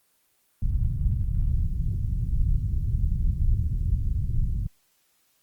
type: low-pass noise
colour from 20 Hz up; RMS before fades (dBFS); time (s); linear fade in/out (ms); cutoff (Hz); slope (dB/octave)
pink; -24; 0.62-4.67; 5; 130; 24
effects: white hiss -67 dBFS RMS until 5.42 s + Opus 24 kbps